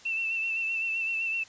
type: tone with vibrato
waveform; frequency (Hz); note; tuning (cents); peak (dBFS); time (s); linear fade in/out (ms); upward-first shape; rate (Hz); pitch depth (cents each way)
sine; 2676; E7; +25; -27; 0.05-1.44; 10; sine; 7.8; 33
effects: white hiss -52 dBFS RMS until 1.48 s + resampled to 16000 Hz